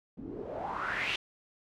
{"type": "noise with low-pass filter sweep", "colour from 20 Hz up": "white", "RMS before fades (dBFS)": -36, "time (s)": [0.17, 1.16], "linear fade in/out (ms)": 5, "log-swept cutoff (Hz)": [230, 3100], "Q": 4.1, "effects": []}